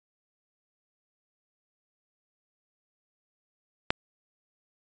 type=click; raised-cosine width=0.3 ms; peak=-6 dBFS; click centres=3.905 s; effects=resampled to 16000 Hz